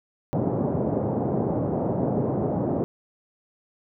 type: band-pass noise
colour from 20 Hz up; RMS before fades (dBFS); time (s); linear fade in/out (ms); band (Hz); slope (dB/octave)
pink; -25; 0.33-2.84; 0; 110 to 710; 24
effects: none